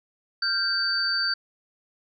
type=tone cluster; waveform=sine; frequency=1396 / 1570 / 4593 Hz; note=F6 / G6 / D8; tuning=-1 / +2 / -39 cents; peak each=-31 / -28 / -24 dBFS; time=0.42-1.34 s; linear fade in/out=5 ms; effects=none